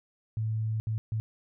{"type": "tone bursts at uneven times", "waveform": "sine", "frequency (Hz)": 110, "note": "A2", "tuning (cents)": 0, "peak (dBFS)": -27, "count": 3, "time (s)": [[0.37, 0.8], [0.87, 0.98], [1.12, 1.2]], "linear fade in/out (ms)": 0, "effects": []}